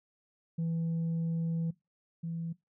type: tone pair in turn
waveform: sine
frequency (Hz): 165.2 / 166.16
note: E3 / E3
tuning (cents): +4 / +14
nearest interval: unison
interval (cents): 10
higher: second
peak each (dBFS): -27 / -33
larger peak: first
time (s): 0.58-1.71 / 2.23-2.53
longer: first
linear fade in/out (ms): 10
effects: noise-tail reverb RT60 0.2 s tail -21 dB re dry + tanh soft clip ceiling -28 dBFS